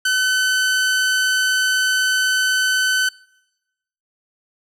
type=tone; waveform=sawtooth; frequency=1516 Hz; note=F#6; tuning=42 cents sharp; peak=-12 dBFS; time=0.05-3.09 s; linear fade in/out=5 ms; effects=noise-tail reverb RT60 1.0 s tail -25 dB re dry + low-pass 11000 Hz 12 dB/octave